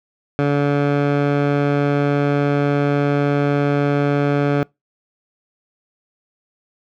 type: tone with low-pass filter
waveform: 15% pulse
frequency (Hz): 143.5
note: D3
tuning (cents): -40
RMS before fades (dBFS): -17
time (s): 0.39-4.63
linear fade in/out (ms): 0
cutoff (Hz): 2000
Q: 0.68
effects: noise-tail reverb RT60 0.2 s tail -25 dB re dry